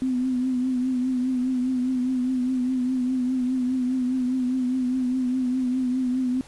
sine tone with vibrato, 254.3 Hz, C4, 49 cents flat, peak -21 dBFS, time 0.02-6.41 s, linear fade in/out 0 ms, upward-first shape triangle, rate 4.9 Hz, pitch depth 55 cents each way, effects pink hiss -49 dBFS RMS until 6.47 s + resampled to 24000 Hz

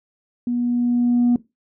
sine tone with level ramp, 242 Hz, B3, 35 cents flat, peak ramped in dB -19 to -11 dBFS, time 0.47-1.36 s, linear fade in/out 2 ms, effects noise-tail reverb RT60 0.2 s tail -18 dB re dry + tanh soft clip ceiling -11 dBFS

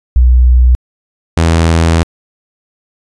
sine / sawtooth tone pair in turn, 61.8 / 82.49 Hz, B1 / E2, +2 / +2 cents, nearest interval perfect fourth, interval 500 cents, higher second, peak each -3 dBFS, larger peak neither, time 0.16-0.75 / 1.37-2.03 s, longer second, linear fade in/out 0 ms, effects resampled to 22050 Hz

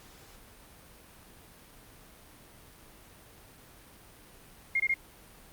sine tone bursts, 2130 Hz, C7, 30 cents sharp, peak -24 dBFS, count 3, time 4.75-4.941 s, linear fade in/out 5 ms, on 49 ms, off 22 ms, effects pink hiss -54 dBFS RMS until 5.52 s + Opus 48 kbps

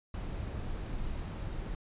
brown noise, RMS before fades -37 dBFS, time 0.14-1.75 s, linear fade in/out 2 ms, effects resampled to 8000 Hz

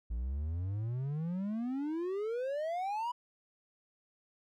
triangle exponential sweep, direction up, 55 to 993 Hz, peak -31 dBFS, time 0.1-3.12 s, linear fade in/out 10 ms, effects none

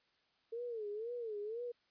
sine tone with vibrato, 447 Hz, A4, 27 cents sharp, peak -39 dBFS, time 0.52-1.72 s, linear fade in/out 10 ms, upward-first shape sine, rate 2 Hz, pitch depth 150 cents each way, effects white hiss -75 dBFS RMS until 1.9 s + resampled to 11025 Hz

